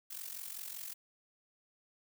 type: noise with amplitude modulation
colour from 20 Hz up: blue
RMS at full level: -41 dBFS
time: 0.1-0.94 s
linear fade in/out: 10 ms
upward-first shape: sine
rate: 45.2 Hz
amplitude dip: 75%
effects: none